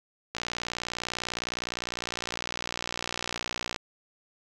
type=click train; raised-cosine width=0.2 ms; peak=-14 dBFS; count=205; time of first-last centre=0.35-3.761 s; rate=59.8 Hz; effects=none